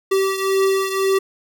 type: beating tone pair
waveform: square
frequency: 386.2 / 388.1 Hz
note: G4 / G4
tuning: -26 / -17 cents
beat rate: 1.9 Hz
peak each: -18 / -23 dBFS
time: 0.11-1.19 s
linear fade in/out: 10 ms
effects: none